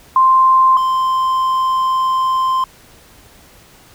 sine / triangle tone pair in turn, 1046.5 / 1042.8 Hz, C6 / C6, 0 / -6 cents, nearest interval unison, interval 6 cents, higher first, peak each -7 / -11 dBFS, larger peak first, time 0.16-0.77 / 0.77-2.64 s, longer second, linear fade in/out 2 ms, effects pink hiss -45 dBFS RMS until 3.94 s

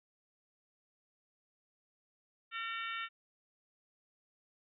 harmonic tone with a mistuned harmonic, 455.1 Hz, A#4, 42 cents flat, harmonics 3 / 4 / 5 / 6 / 7 / 8, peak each -41 / -43 / -45 / -47 / -48 / -49 dBFS, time 2.51-3.09 s, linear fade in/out 50 ms, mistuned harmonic 7, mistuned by -91 cents, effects none

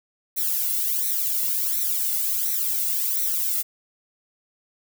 violet noise with flanger, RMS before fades -24 dBFS, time 0.36-3.63 s, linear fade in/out 20 ms, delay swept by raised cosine 0.5 to 1.47 ms, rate 1.4 Hz, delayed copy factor +0.9, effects none

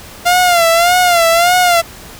sawtooth tone with vibrato, 694 Hz, F5, 11 cents flat, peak -4 dBFS, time 0.25-1.82 s, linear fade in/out 20 ms, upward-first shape sine, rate 1.7 Hz, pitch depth 83 cents each way, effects pink hiss -34 dBFS RMS until 2.19 s

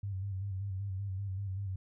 sine tone with vibrato, 97.2 Hz, G2, 14 cents flat, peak -34 dBFS, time 0.03-1.76 s, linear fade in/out 5 ms, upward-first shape square, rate 5.2 Hz, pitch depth 50 cents each way, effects none

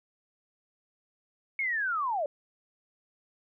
sine linear sweep, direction down, 2217 to 551 Hz, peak -27 dBFS, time 1.59-2.26 s, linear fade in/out 2 ms, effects none

